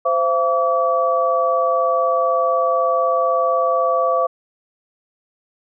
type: tone cluster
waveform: sine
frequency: 519 / 675 / 1147 Hz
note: C5 / E5 / D6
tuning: -14 / +41 / -41 cents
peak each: -19 dBFS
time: 0.05-4.27 s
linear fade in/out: 10 ms
effects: none